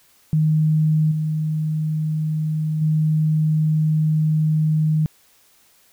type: tone with level steps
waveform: sine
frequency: 155.4 Hz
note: D#3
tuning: 2 cents flat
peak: -14 / -19 / -15 dBFS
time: 0.33-5.06 s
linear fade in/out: 0 ms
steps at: 1.11 / 2.81 s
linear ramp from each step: 10 ms
effects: white hiss -56 dBFS RMS until 5.92 s